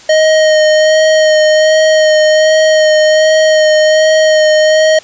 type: tone with vibrato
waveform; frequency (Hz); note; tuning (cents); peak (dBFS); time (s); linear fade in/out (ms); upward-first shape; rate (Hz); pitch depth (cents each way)
square; 622.3; D#5; 0; -6; 0.09-4.99; 5; sine; 1.3; 15
effects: white hiss -36 dBFS RMS until 5.03 s + resampled to 16000 Hz